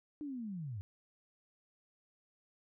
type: linear sweep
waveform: sine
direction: down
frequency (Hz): 305.9 to 90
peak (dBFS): -39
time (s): 0.21-0.81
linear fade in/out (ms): 0
effects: none